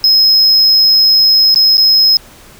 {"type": "tone with dropouts", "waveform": "triangle", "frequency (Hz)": 5130, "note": "E8", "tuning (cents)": -48, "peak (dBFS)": -4, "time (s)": [0.04, 2.17], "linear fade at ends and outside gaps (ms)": 1, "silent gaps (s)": [[1.545, 1.559], [1.771, 1.779]], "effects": ["pink hiss -39 dBFS RMS until 2.59 s"]}